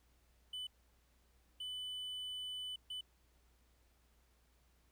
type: tone bursts at uneven times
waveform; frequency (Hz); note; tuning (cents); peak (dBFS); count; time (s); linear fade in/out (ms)
triangle; 3000; F#7; +23; -40; 3; 0.53-0.67 / 1.6-2.76 / 2.9-3.01; 5
effects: added 60 Hz sine -70 dBFS peak until 4.91 s + pink hiss -75 dBFS RMS until 4.91 s